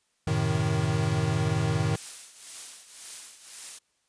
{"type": "chord", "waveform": "square", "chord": "F# diminished seventh", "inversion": "none", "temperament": "equal", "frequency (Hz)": [92.5, 110, 130.81, 155.56], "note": ["F#2", "A2", "C3", "Eb3"], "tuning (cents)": [0, 0, 0, 0], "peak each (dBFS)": [-33, -29, -33, -28], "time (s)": [0.27, 1.96], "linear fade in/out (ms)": 5}
{"type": "noise with tremolo", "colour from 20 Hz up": "blue", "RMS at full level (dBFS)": -36, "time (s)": [1.94, 3.79], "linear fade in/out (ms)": 10, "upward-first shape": "triangle", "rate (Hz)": 1.9, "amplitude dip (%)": 75}
{"effects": ["white hiss -72 dBFS RMS until 4.08 s", "resampled to 22050 Hz"]}